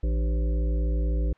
harmonic tone with a mistuned harmonic, 56 Hz, A1, 31 cents sharp, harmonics 1 / 3 / 5 / 7 / 9 / 10, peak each -22 / -36 / -38 / -41 / -41 / -47 dBFS, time 0.03-1.33 s, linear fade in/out 5 ms, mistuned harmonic 5, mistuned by +120 cents, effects white hiss -62 dBFS RMS until 1.37 s + low-pass 2000 Hz 12 dB/octave

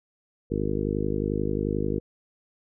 harmonic tone, 51.3 Hz, G#1, 21 cents flat, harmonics 1 / 2 / 3 / 4 / 5 / 6 / 7 / 8 / 9, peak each -33 / -33 / -33 / -33 / -33 / -33 / -33 / -33 / -33 dBFS, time 0.5-2 s, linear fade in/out 20 ms, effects none

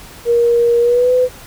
sine tone with pitch glide, 472.2 to 503.2 Hz, A#4 to B4, +22 to +32 cents, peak -9 dBFS, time 0.25-1.29 s, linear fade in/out 50 ms, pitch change +110 cents, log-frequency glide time 0.8-1.13 s, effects pink hiss -37 dBFS RMS until 1.46 s

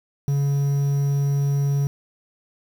triangle tone with quantisation, 140.9 Hz, C#3, 29 cents sharp, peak -16 dBFS, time 0.28-1.87 s, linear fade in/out 0 ms, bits 7, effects none

